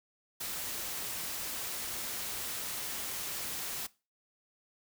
white noise, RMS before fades -38 dBFS, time 0.4-3.87 s, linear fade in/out 10 ms, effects noise-tail reverb RT60 0.3 s tail -20 dB re dry

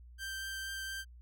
sawtooth tone with vibrato, 1568 Hz, G6, in tune, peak -35 dBFS, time 0.18-1.05 s, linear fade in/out 50 ms, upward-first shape triangle, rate 4.2 Hz, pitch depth 9 cents each way, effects added 60 Hz sine -51 dBFS peak until 1.21 s

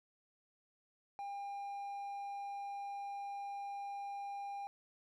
triangle tone, 802 Hz, G5, 39 cents sharp, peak -39 dBFS, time 1.19-4.67 s, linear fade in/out 0 ms, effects none

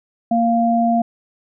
sine tone pair together, 232.3 / 696 Hz, A#3 / F5, -6 / -6 cents, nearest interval octave + perfect fifth, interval 1900 cents, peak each -16 dBFS, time 0.31-1.02 s, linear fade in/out 5 ms, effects none

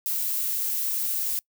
violet noise, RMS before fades -27 dBFS, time 0.06-1.39 s, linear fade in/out 0 ms, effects noise-tail reverb RT60 0.1 s tail -25 dB re dry

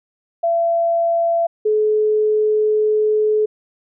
sine tone pair in turn, 675 / 427.8 Hz, E5 / A4, +41 / -49 cents, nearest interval minor sixth, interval 790 cents, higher first, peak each -14 / -13 dBFS, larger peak second, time 0.43-1.47 / 1.65-3.46 s, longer second, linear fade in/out 10 ms, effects none

